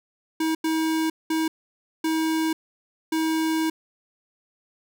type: tone bursts at uneven times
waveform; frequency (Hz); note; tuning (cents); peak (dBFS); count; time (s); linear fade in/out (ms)
square; 319.6; D#4; +47; -22; 5; 0.4-0.55 / 0.64-1.1 / 1.3-1.48 / 2.04-2.53 / 3.12-3.7; 5
effects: none